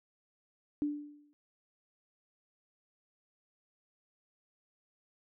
sine tone with exponential decay, 293.7 Hz, D4, in tune, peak -27 dBFS, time 0.82-1.33 s, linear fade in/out 0 ms, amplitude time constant 110 ms, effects none

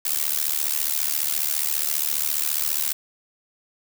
blue noise with amplitude modulation, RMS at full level -20 dBFS, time 0.05-2.93 s, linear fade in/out 5 ms, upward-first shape sine, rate 74.7 Hz, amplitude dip 95%, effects none

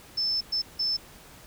sine tone bursts at uneven times, 5274 Hz, E8, in tune, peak -24 dBFS, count 3, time 0.17-0.41 / 0.52-0.62 / 0.79-0.97 s, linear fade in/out 10 ms, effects pink hiss -50 dBFS RMS until 1.46 s

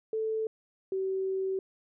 sine tone pair in turn, 440 / 381.9 Hz, A4 / G4, 0 / -45 cents, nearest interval major second, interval 245 cents, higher first, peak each -28 dBFS, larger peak neither, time 0.13-0.47 / 0.92-1.59 s, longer second, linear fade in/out 2 ms, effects none

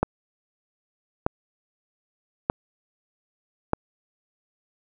click train, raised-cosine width 1 ms, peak -6 dBFS, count 4, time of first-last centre 0.03-3.734 s, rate 0.81 Hz, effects none

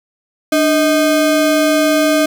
square ring-modulated tone, 464.1 Hz, A#4, 8 cents flat, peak -8 dBFS, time 0.52-2.26 s, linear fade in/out 5 ms, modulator 167 Hz, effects none

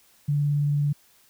sine tone with vibrato, 145.3 Hz, D3, 18 cents flat, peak -20 dBFS, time 0.28-0.93 s, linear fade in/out 10 ms, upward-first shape sine, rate 18 Hz, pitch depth 11 cents each way, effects white hiss -59 dBFS RMS until 1.29 s

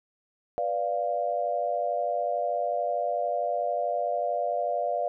sine chord, B diminished, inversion none, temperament equal, 493.9 / 587.3 / 698.5 Hz, B4 / D5 / F5, 0 / 0 / 0 cents, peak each -33 / -29 / -28 dBFS, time 0.58-5.08 s, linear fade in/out 0 ms, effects none

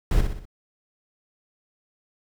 brown noise with echo, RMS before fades -19 dBFS, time 0.11-0.21 s, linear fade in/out 2 ms, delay 61 ms, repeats 4, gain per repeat -6 dB, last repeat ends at 0.454 s, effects none

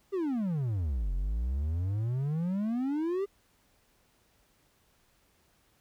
triangle exponential two-way sweep, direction down then up, 408.4 to 43.65 to 408.4 Hz, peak -26 dBFS, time 0.12-3.26 s, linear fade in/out 20 ms, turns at 1.13 s, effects pink hiss -68 dBFS RMS until 5.8 s

